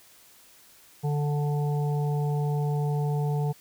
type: harmonic tone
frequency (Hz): 146.7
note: D3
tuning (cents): -2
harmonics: 1 / 3 / 5 / 6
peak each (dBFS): -24 / -34 / -38 / -40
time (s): 1.03-3.53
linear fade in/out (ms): 20
effects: white hiss -55 dBFS RMS until 3.6 s